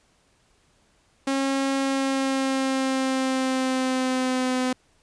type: tone with pitch glide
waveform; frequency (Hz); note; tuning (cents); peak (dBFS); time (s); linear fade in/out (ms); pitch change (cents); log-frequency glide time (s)
sawtooth; 271.6 to 254.9; C#4 to C4; -35 to -45; -18; 1.27-4.73; 5; -110; 1.77-4.58
effects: pink hiss -63 dBFS RMS until 5.02 s + resampled to 22050 Hz